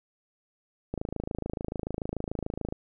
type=click train; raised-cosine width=2 ms; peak=-18 dBFS; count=49; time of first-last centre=0.94-2.724 s; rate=26.9 Hz; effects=none